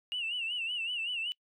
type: tone with vibrato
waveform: sine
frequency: 2810 Hz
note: F7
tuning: 10 cents sharp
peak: -31 dBFS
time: 0.12-1.32 s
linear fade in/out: 0 ms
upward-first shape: sine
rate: 5.3 Hz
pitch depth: 110 cents each way
effects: noise-tail reverb RT60 0.1 s tail -25 dB re dry + tanh soft clip ceiling -27 dBFS